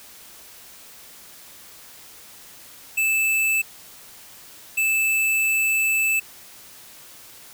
square tone bursts at uneven times, 2630 Hz, E7, 5 cents flat, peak -19 dBFS, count 2, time 2.97-3.62 / 4.77-6.2 s, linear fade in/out 10 ms, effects white hiss -45 dBFS RMS until 7.53 s

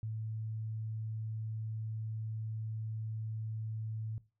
sine tone, 110 Hz, A2, in tune, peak -36 dBFS, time 0.03-4.18 s, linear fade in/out 0 ms, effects noise-tail reverb RT60 0.3 s tail -18 dB re dry

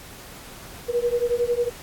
sine beating tone pair, 475 / 486 Hz, A#4 / B4, +33 / -28 cents, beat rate 11 Hz, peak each -23 dBFS, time 0.88-1.7 s, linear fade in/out 20 ms, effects pink hiss -42 dBFS RMS until 1.82 s + AAC 64 kbps

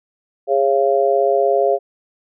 harmonic tone, 137.3 Hz, C#3, 16 cents flat, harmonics 3 / 4 / 5, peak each -17 / -17 / -17 dBFS, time 0.47-1.79 s, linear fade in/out 50 ms, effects none

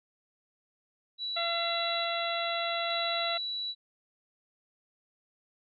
sine tone with tremolo, 3932 Hz, B7, 8 cents flat, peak -32 dBFS, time 1.18-3.75 s, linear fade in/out 50 ms, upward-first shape square, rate 0.58 Hz, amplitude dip 35%
harmonic tone, 680 Hz, F5, 46 cents flat, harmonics 1 / 2 / 3 / 4 / 5, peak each -33 / -36 / -38 / -39 / -40 dBFS, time 1.36-3.38 s, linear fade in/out 10 ms
effects none

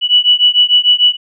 sine beating tone pair, 2948 / 2954.7 Hz, F#7 / F#7, -7 / -3 cents, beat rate 6.7 Hz, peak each -10 dBFS, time 0.01-1.17 s, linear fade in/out 50 ms, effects none

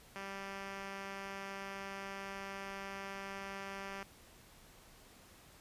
5% pulse tone with low-pass filter, 196 Hz, G3, in tune, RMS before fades -45 dBFS, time 0.16-4.03 s, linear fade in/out 0 ms, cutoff 4300 Hz, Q 0.92, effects pink hiss -60 dBFS RMS until 5.6 s + resampled to 32000 Hz

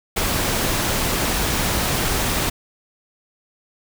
pink noise, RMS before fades -21 dBFS, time 0.16-2.5 s, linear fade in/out 10 ms, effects none

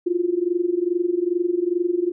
sine tone with amplitude modulation, 351.3 Hz, F4, 10 cents sharp, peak -15 dBFS, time 0.06-2.12 s, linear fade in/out 10 ms, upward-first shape sine, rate 22.4 Hz, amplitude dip 85%, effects none

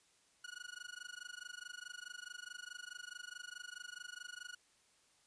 sawtooth tone with amplitude modulation, 1456 Hz, F#6, 28 cents flat, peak -40 dBFS, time 0.44-4.55 s, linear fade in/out 5 ms, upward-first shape sine, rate 24.7 Hz, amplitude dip 100%, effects white hiss -71 dBFS RMS until 5.26 s + resampled to 22050 Hz

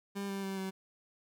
30% pulse tone with pitch steps, 199.1 / 196.25 / 193.43 / 190.66 Hz, G3 / G3 / G3 / G3, +27 / +2 / -23 / -48 cents, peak -33 dBFS, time 0.15-0.71 s, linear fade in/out 20 ms, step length 140 ms, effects none

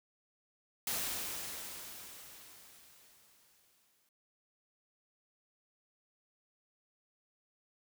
white noise with exponential decay, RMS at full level -35 dBFS, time 0.87-4.09 s, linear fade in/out 2 ms, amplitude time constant 700 ms, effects none

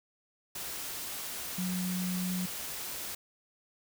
sine tone in noise, 182.4 Hz, F#3, 24 cents flat, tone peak -31 dBFS, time 1.58-2.46 s, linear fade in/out 5 ms, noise white, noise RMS -39 dBFS, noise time 0.55-3.15 s, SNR +5 dB, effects none

